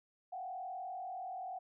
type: tone with frequency modulation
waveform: sine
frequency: 741 Hz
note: F#5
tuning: 2 cents sharp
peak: -40 dBFS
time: 0.32-1.59 s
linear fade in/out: 10 ms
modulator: 40.8 Hz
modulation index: 0.91
effects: none